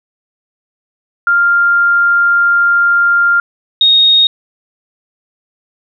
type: tone pair in turn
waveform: sine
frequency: 1396.9 / 3729 Hz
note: F6 / A#7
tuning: 0 / 0 cents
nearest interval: octave + perfect fourth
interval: 1700 cents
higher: second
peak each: -7 / -5 dBFS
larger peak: second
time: 1.27-3.4 / 3.81-4.27 s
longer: first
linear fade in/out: 2 ms
effects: none